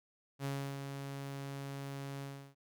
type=tone with ADSR envelope; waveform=sawtooth; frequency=138.59 Hz; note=C#3; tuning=in tune; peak=-31 dBFS; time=0.39-2.55 s; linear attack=59 ms; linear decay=320 ms; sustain=-6 dB; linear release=330 ms; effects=none